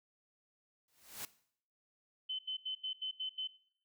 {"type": "noise with exponential growth", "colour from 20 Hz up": "white", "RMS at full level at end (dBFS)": -40, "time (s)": [0.88, 1.25], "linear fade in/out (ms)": 2, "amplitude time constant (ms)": 80}
{"type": "tone bursts", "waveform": "sine", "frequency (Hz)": 3049, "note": "G7", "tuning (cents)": -49, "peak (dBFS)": -36, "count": 7, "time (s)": [2.29, 3.476], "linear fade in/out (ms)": 10, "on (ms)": 100, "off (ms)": 81}
{"effects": ["noise-tail reverb RT60 0.6 s tail -18 dB re dry"]}